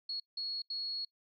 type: tone bursts at uneven times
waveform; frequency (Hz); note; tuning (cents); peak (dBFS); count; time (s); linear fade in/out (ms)
sine; 4334; C#8; -40; -35; 3; 0.09-0.2 / 0.37-0.62 / 0.7-1.05; 5
effects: noise-tail reverb RT60 0.1 s tail -25 dB re dry